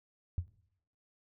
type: tone with exponential decay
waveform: sine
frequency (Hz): 88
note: F2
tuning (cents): +14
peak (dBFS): -26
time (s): 0.38-0.48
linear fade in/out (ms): 0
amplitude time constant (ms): 21
effects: noise-tail reverb RT60 0.7 s tail -18 dB re dry